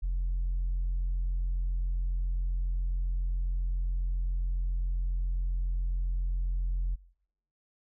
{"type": "tone", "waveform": "sine", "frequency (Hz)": 43.67, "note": "F1", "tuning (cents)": 1, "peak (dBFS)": -25, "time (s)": [0.02, 6.96], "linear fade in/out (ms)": 20, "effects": ["noise-tail reverb RT60 0.7 s tail -23 dB re dry", "tanh soft clip ceiling -25 dBFS"]}